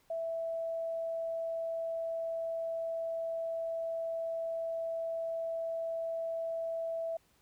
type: tone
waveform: sine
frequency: 659.3 Hz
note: E5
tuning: in tune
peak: -33 dBFS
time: 0.1-7.17 s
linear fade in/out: 5 ms
effects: pink hiss -69 dBFS RMS until 7.41 s

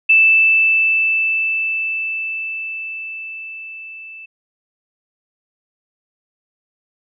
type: tone with level ramp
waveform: sine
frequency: 2641 Hz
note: E7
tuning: 3 cents sharp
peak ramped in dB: -7 to -33 dBFS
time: 0.09-4.26 s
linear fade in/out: 10 ms
effects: none

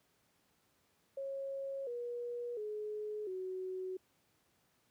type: tone with pitch steps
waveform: sine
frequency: 546 / 480.8 / 423.5 / 372.9 Hz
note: C#5 / B4 / G#4 / F#4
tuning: -26 / -46 / +34 / +14 cents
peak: -38 dBFS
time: 1.17-3.97 s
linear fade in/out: 5 ms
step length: 700 ms
effects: pink hiss -74 dBFS RMS until 4.9 s + high-pass 100 Hz 12 dB/octave

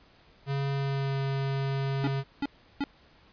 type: tone with pitch glide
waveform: square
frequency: 138.59 to 136.68 Hz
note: C#3 to C#3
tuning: 0 to -24 cents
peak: -28 dBFS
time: 0.46-2.24 s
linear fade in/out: 50 ms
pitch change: -24 cents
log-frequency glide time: 0.71-1.18 s
type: tone bursts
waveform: square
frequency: 282 Hz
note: C#4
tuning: 30 cents sharp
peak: -27 dBFS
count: 3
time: 2.04-2.839 s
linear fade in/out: 0 ms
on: 33 ms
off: 350 ms
effects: pink hiss -59 dBFS RMS until 3.32 s + resampled to 11025 Hz

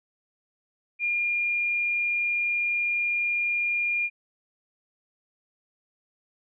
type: tone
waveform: sine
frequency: 2412 Hz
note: D7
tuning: 46 cents sharp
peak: -23 dBFS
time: 0.99-4.1 s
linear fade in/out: 50 ms
effects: none

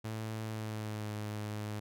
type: tone with pitch glide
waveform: sawtooth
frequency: 110 to 105.7 Hz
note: A2 to G#2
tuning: 0 to +31 cents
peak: -33 dBFS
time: 0.04-1.8 s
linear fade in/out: 10 ms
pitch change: -69 cents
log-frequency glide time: 0.47-1.13 s
effects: none

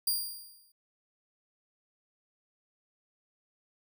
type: tone with exponential decay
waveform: 10% pulse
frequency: 4787 Hz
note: D8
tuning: 32 cents sharp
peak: -18 dBFS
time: 0.07-0.72 s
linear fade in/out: 5 ms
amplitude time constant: 140 ms
effects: none

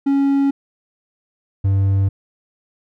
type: tone pair in turn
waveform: triangle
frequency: 277.2 / 97.69 Hz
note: C#4 / G2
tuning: 0 / -5 cents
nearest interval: octave + tritone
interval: 1805 cents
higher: first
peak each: -11 dBFS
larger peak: neither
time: 0.06-0.51 / 1.64-2.09 s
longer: neither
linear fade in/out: 10 ms
effects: none

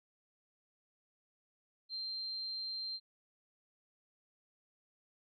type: tone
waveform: sine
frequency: 4156 Hz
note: C8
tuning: 12 cents flat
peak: -38 dBFS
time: 1.89-3 s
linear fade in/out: 50 ms
effects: none

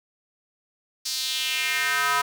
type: tone with high-pass filter sweep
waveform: square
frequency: 141.3 Hz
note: C#3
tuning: 34 cents sharp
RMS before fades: -25 dBFS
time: 1.05-2.22 s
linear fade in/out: 10 ms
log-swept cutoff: 5000 to 1100 Hz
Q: 2.7
effects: none

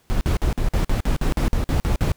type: noise bursts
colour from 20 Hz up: brown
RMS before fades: -19 dBFS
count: 13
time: 0.1-2.118 s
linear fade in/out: 0 ms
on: 110 ms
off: 49 ms
effects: pink hiss -60 dBFS RMS until 2.16 s

